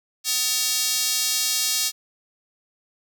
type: tone with high-pass filter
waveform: square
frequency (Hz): 251.8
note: B3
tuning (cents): +34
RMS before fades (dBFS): -23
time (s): 0.24-1.92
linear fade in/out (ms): 50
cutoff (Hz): 4900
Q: 1.3
effects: none